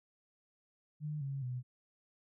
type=tone with pitch steps; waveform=sine; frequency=150.8 / 137.49 / 125.35 Hz; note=D3 / C#3 / B2; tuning=+46 / -14 / +26 cents; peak=-36 dBFS; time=1-1.63 s; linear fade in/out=50 ms; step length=210 ms; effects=none